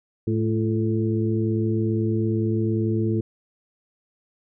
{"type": "harmonic tone with a mistuned harmonic", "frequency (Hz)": 109.2, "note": "A2", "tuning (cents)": -13, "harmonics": [1, 2, 3, 4], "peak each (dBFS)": [-23, -26, -25, -31], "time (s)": [0.27, 3.21], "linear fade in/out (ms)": 5, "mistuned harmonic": 3, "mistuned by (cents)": 60, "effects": []}